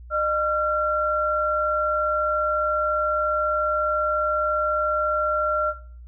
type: tone pair together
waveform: sine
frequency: 609 / 1367.2 Hz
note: D#5 / F6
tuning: -37 / -37 cents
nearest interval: octave + major second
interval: 1400 cents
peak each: -24 / -21 dBFS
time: 0.1-5.74 s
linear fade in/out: 50 ms
effects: noise-tail reverb RT60 0.5 s tail -17 dB re dry + added 60 Hz sine -39 dBFS peak until 6.07 s